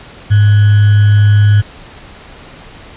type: tone with sample-and-hold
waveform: sine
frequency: 103.83 Hz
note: G#2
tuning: in tune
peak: -4 dBFS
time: 0.3-1.62 s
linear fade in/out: 20 ms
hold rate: 1575 Hz
effects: pink hiss -35 dBFS RMS until 2.96 s + resampled to 8000 Hz